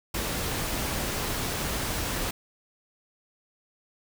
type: noise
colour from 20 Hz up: pink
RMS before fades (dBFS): -30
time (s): 0.14-2.31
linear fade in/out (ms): 5
effects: none